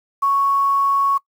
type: tone with quantisation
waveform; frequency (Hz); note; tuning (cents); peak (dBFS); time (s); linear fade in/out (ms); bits
sine; 1108.7; C#6; 0; -14; 0.22-1.18; 10; 7
effects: noise-tail reverb RT60 0.1 s tail -22 dB re dry